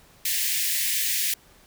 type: high-pass noise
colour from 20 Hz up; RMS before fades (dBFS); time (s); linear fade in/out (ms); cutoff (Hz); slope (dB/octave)
white; -25; 0.25-1.34; 5; 1700; 96
effects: pink hiss -55 dBFS RMS until 1.66 s